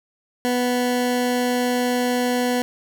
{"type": "tone", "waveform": "20% pulse", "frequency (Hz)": 246.9, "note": "B3", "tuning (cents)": 0, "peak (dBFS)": -14, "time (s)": [0.45, 2.62], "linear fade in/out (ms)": 0, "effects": []}